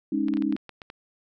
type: chord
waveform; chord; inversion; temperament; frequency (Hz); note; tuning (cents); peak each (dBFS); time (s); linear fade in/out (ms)
sine; Ab suspended fourth; none; equal; 207.7 / 277.2 / 311.1; Ab3 / Db4 / Eb4; 0 / 0 / 0; -29 / -26 / -26; 0.12-0.56; 5
type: clicks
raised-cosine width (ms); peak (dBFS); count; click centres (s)
0.3; -24; 9; 0.284 / 0.338 / 0.371 / 0.423 / 0.525 / 0.565 / 0.693 / 0.818 / 0.901
effects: none